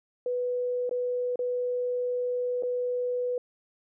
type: tone with dropouts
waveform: sine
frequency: 493.9 Hz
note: B4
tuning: in tune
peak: -26 dBFS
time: 0.26-3.38 s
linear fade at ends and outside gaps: 2 ms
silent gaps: 0.894-0.911 / 1.358-1.391 / 2.625-2.633 s
effects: none